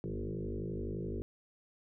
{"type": "tone with frequency modulation", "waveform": "sine", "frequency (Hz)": 130.81, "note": "C3", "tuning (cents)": 0, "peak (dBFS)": -35, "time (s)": [0.04, 1.22], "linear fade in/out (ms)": 0, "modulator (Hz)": 51.7, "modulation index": 6, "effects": []}